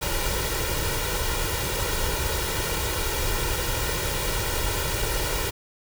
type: noise with comb filter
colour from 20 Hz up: pink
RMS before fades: -26 dBFS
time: 0.01-5.51 s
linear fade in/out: 20 ms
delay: 2.1 ms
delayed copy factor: +0.7
effects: none